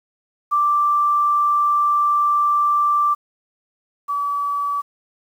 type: tone pair in turn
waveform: sine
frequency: 1174.7 / 1146.5 Hz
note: D6 / D6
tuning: 0 / -42 cents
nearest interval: unison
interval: 42 cents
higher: first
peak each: -14 / -19 dBFS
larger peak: first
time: 0.51-3.15 / 4.08-4.82 s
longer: first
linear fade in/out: 20 ms
effects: 8-bit